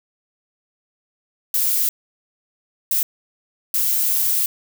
violet noise bursts at uneven times, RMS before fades -19 dBFS, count 3, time 1.54-1.89 / 2.91-3.03 / 3.74-4.46 s, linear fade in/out 2 ms, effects none

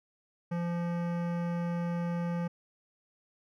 sine tone with hard clipping, 172.2 Hz, F3, 24 cents flat, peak -32 dBFS, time 0.51-2.48 s, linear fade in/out 10 ms, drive 17 dB, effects none

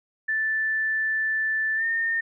sine tone with pitch glide, 1760 to 1823.1 Hz, A6 to A#6, 0 to -39 cents, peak -22 dBFS, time 0.28-2.21 s, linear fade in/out 10 ms, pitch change +61 cents, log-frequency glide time 1.76-1.84 s, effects none

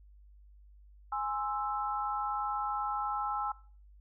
sine chord, Ab augmented, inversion none, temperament equal, 830.6 / 1046.5 / 1318.5 Hz, Ab5 / C6 / E6, 0 / 0 / 0 cents, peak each -34 / -39 / -35 dBFS, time 1.12-3.52 s, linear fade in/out 5 ms, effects noise-tail reverb RT60 0.4 s tail -19 dB re dry + added 50 Hz sine -54 dBFS peak until 4 s

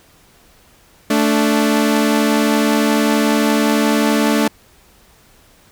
sawtooth tone pair together, 220 / 291.6 Hz, A3 / D4, 0 / -12 cents, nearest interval perfect fourth, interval 488 cents, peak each -11 / -12 dBFS, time 1.1-4.48 s, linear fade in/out 5 ms, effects pink hiss -50 dBFS RMS until 5.71 s

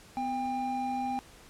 triangle tone pair together, 251.6 / 798.8 Hz, B3 / G5, +32 / +32 cents, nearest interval octave + minor sixth, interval 2000 cents, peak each -33 / -29 dBFS, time 0.17-1.19 s, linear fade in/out 0 ms, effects pink hiss -54 dBFS RMS until 1.49 s + low-pass 11000 Hz 12 dB/octave

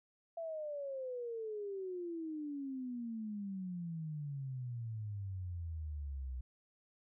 sine exponential sweep, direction down, 674 to 62 Hz, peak -39 dBFS, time 0.37-6.41 s, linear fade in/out 5 ms, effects none

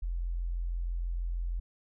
sine tone, 43.12 Hz, F1, 21 cents flat, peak -30 dBFS, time 0.02-1.6 s, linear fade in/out 10 ms, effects none

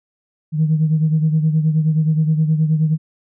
sine beating tone pair, 155.4 / 164.9 Hz, D#3 / E3, -2 / +1 cents, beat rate 9.5 Hz, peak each -13 / -20 dBFS, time 0.52-2.98 s, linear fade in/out 50 ms, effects tanh soft clip ceiling -7 dBFS

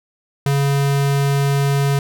square tone, 140 Hz, C#3, 18 cents sharp, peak -15 dBFS, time 0.46-1.99 s, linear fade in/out 2 ms, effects none

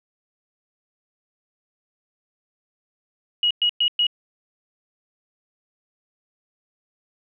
sine tone bursts, 2900 Hz, F#7, 35 cents flat, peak -16 dBFS, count 4, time 3.43-4.068 s, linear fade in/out 2 ms, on 77 ms, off 110 ms, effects none

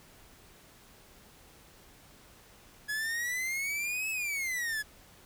45% pulse exponential two-way sweep, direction up then down, 1683 to 2613 to 1683 Hz, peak -31 dBFS, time 2.88-4.83 s, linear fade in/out 20 ms, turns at 4.1 s, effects pink hiss -57 dBFS RMS until 5.25 s

